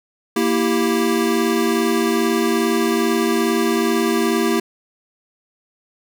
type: chord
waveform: square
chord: E diminished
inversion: second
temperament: equal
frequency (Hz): 233.1 / 329.6 / 392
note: Bb3 / E4 / G4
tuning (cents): 0 / 0 / 0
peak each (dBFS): -21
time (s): 0.36-4.6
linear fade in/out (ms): 5
effects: none